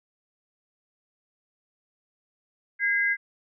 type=tone pair together; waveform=sine; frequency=1629 / 2047 Hz; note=G#6 / C7; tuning=-34 / -38 cents; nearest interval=major third; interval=396 cents; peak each=-24 dBFS; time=2.79-3.17 s; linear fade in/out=50 ms; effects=none